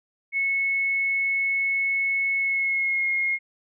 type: tone with pitch glide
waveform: sine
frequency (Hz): 2197 to 2149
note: C#7 to C7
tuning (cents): -16 to +46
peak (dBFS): -21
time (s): 0.32-3.39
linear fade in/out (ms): 50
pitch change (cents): -38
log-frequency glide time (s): 2.37-3.09
effects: none